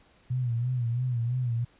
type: tone with vibrato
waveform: sine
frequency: 121.8 Hz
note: B2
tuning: 24 cents flat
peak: -25 dBFS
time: 0.3-1.65 s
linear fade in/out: 10 ms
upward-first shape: sine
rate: 3 Hz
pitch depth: 87 cents each way
effects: pink hiss -61 dBFS RMS until 1.79 s + resampled to 8000 Hz